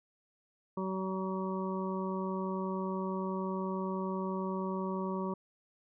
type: harmonic tone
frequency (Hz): 189.2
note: F#3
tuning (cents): +39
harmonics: 1 / 2 / 3 / 5 / 6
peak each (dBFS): -35 / -38 / -43 / -41 / -43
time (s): 0.77-5.34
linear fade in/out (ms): 5
effects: none